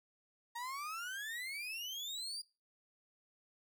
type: exponential sweep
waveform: 35% pulse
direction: up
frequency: 925 to 4871 Hz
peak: -39 dBFS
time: 0.55-2.42 s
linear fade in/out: 10 ms
effects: noise-tail reverb RT60 0.3 s tail -22 dB re dry